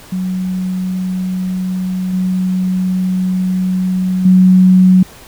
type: tone with level steps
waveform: sine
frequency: 185 Hz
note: F#3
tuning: in tune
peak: -15 / -12 / -4 dBFS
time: 0.12-5.03 s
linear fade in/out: 5 ms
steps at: 2.13 / 4.25 s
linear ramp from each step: 5 ms
effects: pink hiss -38 dBFS RMS until 5.27 s